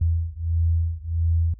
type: beating tone pair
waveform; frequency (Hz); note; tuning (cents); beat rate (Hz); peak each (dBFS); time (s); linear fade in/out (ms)
sine; 82.41 / 83.91; E2 / E2; 0 / +31; 1.5; -22 / -23; 0.01-1.54; 5
effects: added 53 Hz sine -42 dBFS peak until 1.59 s